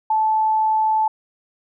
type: tone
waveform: sine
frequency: 872 Hz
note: A5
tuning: 16 cents flat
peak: -15 dBFS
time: 0.1-1.08 s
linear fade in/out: 5 ms
effects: none